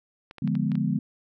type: clicks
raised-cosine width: 0.3 ms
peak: -26 dBFS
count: 6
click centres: 0.311 / 0.383 / 0.476 / 0.553 / 0.718 / 0.754 s
type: chord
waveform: sine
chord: D diminished seventh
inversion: none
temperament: equal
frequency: 146.83 / 174.61 / 207.7 / 246.9 Hz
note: D3 / F3 / Ab3 / Cb4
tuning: 0 / 0 / 0 / 0 cents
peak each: -28 / -28 / -27 / -29 dBFS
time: 0.42-0.99 s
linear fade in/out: 5 ms
effects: none